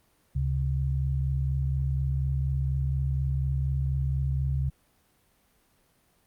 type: tone pair together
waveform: sine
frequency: 70.9 / 135.05 Hz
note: C#2 / C#3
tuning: +40 / -45 cents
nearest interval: major seventh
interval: 1115 cents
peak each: -27 dBFS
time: 0.35-4.7 s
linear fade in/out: 10 ms
effects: pink hiss -66 dBFS RMS until 6.26 s + Opus 32 kbps